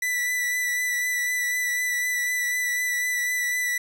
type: tone with vibrato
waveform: 45% pulse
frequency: 1975.5 Hz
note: B6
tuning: in tune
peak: -23 dBFS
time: 0.02-3.78 s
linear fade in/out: 5 ms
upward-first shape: triangle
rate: 4 Hz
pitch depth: 22 cents each way
effects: none